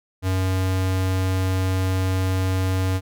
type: tone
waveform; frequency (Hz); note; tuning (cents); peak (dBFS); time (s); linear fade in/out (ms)
square; 93.8; F#2; +24; -20; 0.22-3.01; 50
effects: none